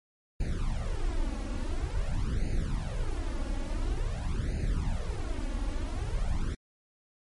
brown noise with flanger, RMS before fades -30 dBFS, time 0.4-6.55 s, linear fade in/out 5 ms, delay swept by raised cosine 0.44 to 3.64 ms, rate 0.48 Hz, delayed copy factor +1, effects MP3 48 kbps

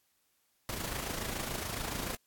pink noise with amplitude modulation, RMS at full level -35 dBFS, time 0.69-2.15 s, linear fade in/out 0 ms, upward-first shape sine, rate 27 Hz, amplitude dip 55%, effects white hiss -74 dBFS RMS until 2.26 s + AAC 64 kbps

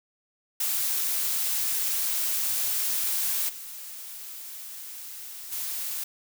blue noise with level steps, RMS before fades -27 / -40 / -32 dBFS, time 0.6-6.04 s, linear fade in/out 5 ms, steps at 3.48 / 5.51 s, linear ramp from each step 20 ms, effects none

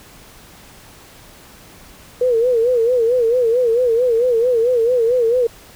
sine tone with vibrato, 478.1 Hz, A#4, 44 cents sharp, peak -12 dBFS, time 2.21-5.47 s, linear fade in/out 5 ms, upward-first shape sine, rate 4.5 Hz, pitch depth 110 cents each way, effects pink hiss -43 dBFS RMS until 5.75 s

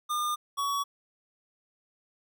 square tone pair in turn, 1209 / 1125.2 Hz, D6 / C#6, +50 / +26 cents, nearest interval minor second, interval 124 cents, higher first, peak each -28 dBFS, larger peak neither, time 0.09-0.36 / 0.57-0.84 s, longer neither, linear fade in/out 20 ms, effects none

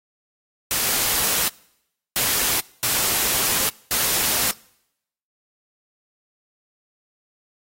white noise bursts at uneven times, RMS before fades -21 dBFS, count 4, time 0.71-1.48 / 2.16-2.6 / 2.83-3.69 / 3.91-4.51 s, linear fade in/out 0 ms, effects noise-tail reverb RT60 0.8 s tail -24 dB re dry + AAC 48 kbps

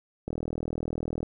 click train, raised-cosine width 2 ms, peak -19 dBFS, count 39, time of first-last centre 0.28-1.23 s, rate 40 Hz, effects 10-bit

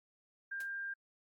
sine tone, 1596 Hz, G6, 31 cents sharp, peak -38 dBFS, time 0.51-0.94 s, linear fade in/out 10 ms
white noise with exponential decay, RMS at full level -48 dBFS, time 0.6-0.7 s, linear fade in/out 5 ms, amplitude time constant 21 ms
effects AAC 64 kbps

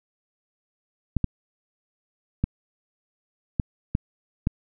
clicks, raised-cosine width 5 ms, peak -9 dBFS, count 6, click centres 1.167 / 1.243 / 2.44 / 3.598 / 3.951 / 4.471 s, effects none

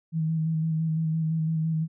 sine tone with vibrato, 160 Hz, D#3, 49 cents sharp, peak -23 dBFS, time 0.12-1.88 s, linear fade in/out 50 ms, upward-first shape square, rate 5.9 Hz, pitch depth 21 cents each way, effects none

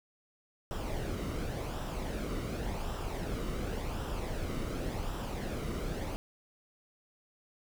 brown noise with flanger, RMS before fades -36 dBFS, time 0.71-6.16 s, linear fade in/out 0 ms, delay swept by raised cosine 0.45 to 1.21 ms, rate 0.9 Hz, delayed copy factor -0.5, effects none

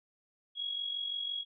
sine tone with amplitude modulation, 3317 Hz, G#7, 3 cents flat, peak -31 dBFS, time 0.55-1.45 s, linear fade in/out 50 ms, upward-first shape sine, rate 45.9 Hz, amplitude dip 60%, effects none

